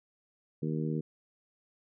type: harmonic tone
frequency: 78 Hz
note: D#2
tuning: 5 cents sharp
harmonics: 2 / 3 / 4 / 5 / 6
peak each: -32 / -36 / -38 / -40 / -42 dBFS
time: 0.62-1.01 s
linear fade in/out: 10 ms
effects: none